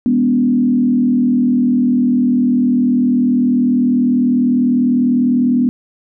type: tone with frequency modulation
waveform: sine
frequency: 246.2 Hz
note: B3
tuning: 5 cents flat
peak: -10 dBFS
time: 0.06-5.69 s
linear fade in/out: 0 ms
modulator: 40.1 Hz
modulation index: 0.79
effects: none